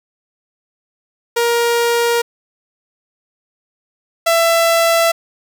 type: tone pair in turn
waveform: sawtooth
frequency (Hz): 471 / 667.6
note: A#4 / E5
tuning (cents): +18 / +22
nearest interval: tritone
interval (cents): 604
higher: second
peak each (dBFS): -9 / -7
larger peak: second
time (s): 1.36-2.22 / 4.26-5.12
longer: neither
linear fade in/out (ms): 10
effects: none